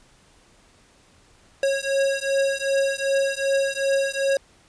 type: beating tone pair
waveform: square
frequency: 546 / 548.6 Hz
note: C#5 / C#5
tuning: -26 / -18 cents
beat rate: 2.6 Hz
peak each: -24 dBFS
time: 1.63-4.37 s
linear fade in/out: 2 ms
effects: pink hiss -56 dBFS RMS until 4.68 s + resampled to 22050 Hz